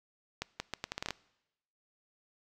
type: accelerating click train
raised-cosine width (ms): 0.2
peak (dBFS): -17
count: 10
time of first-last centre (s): 0.42-1.107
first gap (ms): 180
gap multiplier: 0.76
effects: noise-tail reverb RT60 0.9 s tail -22 dB re dry